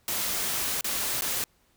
white noise with dropouts, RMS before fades -29 dBFS, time 0.08-1.44 s, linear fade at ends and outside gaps 1 ms, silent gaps 0.81-0.844 / 1.21-1.22 s, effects pink hiss -66 dBFS RMS until 1.76 s

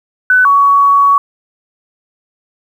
sine tone pair in turn, 1500 / 1123.7 Hz, F#6 / C#6, +23 / +23 cents, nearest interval perfect fourth, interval 500 cents, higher first, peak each -5 dBFS, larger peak neither, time 0.3-0.45 / 0.45-1.18 s, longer second, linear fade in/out 2 ms, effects 7-bit

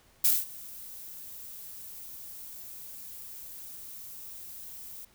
violet noise with ADSR envelope, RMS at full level -21 dBFS, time 0.24-5.05 s, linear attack 8 ms, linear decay 200 ms, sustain -23 dB, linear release 5 ms, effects pink hiss -62 dBFS RMS until 5.14 s

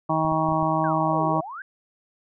harmonic tone, 158.6 Hz, D#3, 33 cents sharp, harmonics 1 / 2 / 4 / 5 / 6 / 7, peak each -27 / -27 / -27 / -27 / -27 / -27 dBFS, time 0.09-1.41 s, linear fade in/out 10 ms
clicks, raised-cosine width 5 ms, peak -27 dBFS, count 5, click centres 0.25 / 0.321 / 0.488 / 0.521 / 0.628 s
sine exponential two-way sweep, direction down then up, 1650 to 346.5 to 1650 Hz, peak -33 dBFS, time 0.84-1.62 s, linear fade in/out 2 ms, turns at 1.27 s
effects none

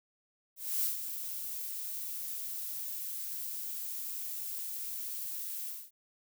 violet noise with ADSR envelope, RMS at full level -30 dBFS, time 0.56-5.91 s, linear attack 270 ms, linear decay 130 ms, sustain -9 dB, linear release 240 ms, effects none

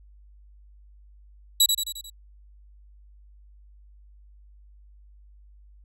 20% pulse tone with echo, 3908 Hz, B7, 19 cents flat, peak -9 dBFS, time 1.6-1.66 s, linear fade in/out 5 ms, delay 88 ms, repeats 5, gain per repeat -5 dB, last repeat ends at 2.1 s, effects added 50 Hz sine -49 dBFS peak until 5.84 s

